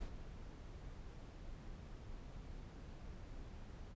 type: noise with ADSR envelope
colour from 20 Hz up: brown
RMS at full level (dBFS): -43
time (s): 0-3.95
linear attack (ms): 19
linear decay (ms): 82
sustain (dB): -8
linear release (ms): 42
effects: resampled to 16000 Hz